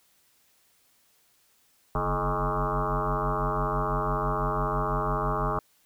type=tone with frequency modulation; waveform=sine; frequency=621 Hz; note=D#5; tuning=3 cents flat; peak=-24 dBFS; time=1.95-5.59 s; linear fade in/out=2 ms; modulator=96 Hz; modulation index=6.9; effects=white hiss -65 dBFS RMS until 5.85 s